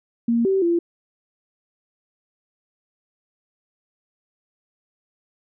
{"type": "tone with pitch steps", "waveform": "sine", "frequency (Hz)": [233.5, 385.4, 341.4], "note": ["A#3", "G4", "F4"], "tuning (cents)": [3, -29, -39], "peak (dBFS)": -16, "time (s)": [0.28, 0.79], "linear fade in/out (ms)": 5, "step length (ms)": 170, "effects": []}